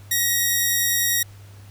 5% pulse tone, 1890 Hz, A#6, 23 cents sharp, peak -8 dBFS, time 0.11-1.23 s, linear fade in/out 5 ms, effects added 100 Hz sine -41 dBFS peak until 1.7 s + pink hiss -52 dBFS RMS until 1.7 s

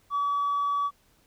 triangle tone with tanh clipping, 1142 Hz, D6, 49 cents flat, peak -24 dBFS, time 0.1-0.91 s, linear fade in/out 50 ms, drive 5 dB, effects pink hiss -64 dBFS RMS until 1.26 s

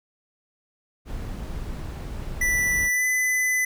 brown noise, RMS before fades -32 dBFS, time 1.05-2.9 s, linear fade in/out 50 ms
square tone with pitch glide, 1975.5 to 2009 Hz, B6 to B6, 0 to +29 cents, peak -21 dBFS, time 2.41-3.65 s, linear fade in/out 5 ms, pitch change +29 cents, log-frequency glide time 2.9-3.05 s
effects none

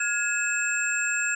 sine tone cluster, 1418 / 1671 / 2604 / 7480 Hz, F6 / G#6 / E7 / A#8, +26 / +10 / -22 / +5 cents, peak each -29 dBFS, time 0-1.35 s, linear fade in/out 5 ms, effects none

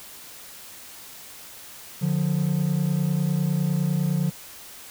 triangle tone pair together, 147.5 / 177.4 Hz, D3 / F3, +8 / +27 cents, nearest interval minor third, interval 319 cents, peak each -21 dBFS, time 2.01-4.31 s, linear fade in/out 20 ms, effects tanh soft clip ceiling -12 dBFS + white hiss -43 dBFS RMS until 4.9 s

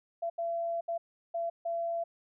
sine tone bursts at uneven times, 676 Hz, E5, 43 cents sharp, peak -30 dBFS, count 5, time 0.22-0.3 / 0.38-0.81 / 0.88-0.98 / 1.34-1.5 / 1.65-2.04 s, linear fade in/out 10 ms, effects none

